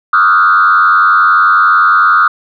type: tone with frequency modulation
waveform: sine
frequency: 1318.5 Hz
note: E6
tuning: in tune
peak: -4 dBFS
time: 0.13-2.28 s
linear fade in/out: 5 ms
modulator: 91.1 Hz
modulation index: 1.6
effects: tanh soft clip ceiling 0 dBFS